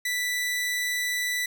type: tone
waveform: sawtooth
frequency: 1975.5 Hz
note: B6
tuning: in tune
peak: -22 dBFS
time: 0.05-1.46 s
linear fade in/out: 5 ms
effects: none